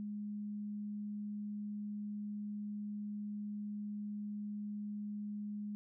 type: tone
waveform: sine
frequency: 207.7 Hz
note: G#3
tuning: in tune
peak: -39 dBFS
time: 0-5.75 s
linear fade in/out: 0 ms
effects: none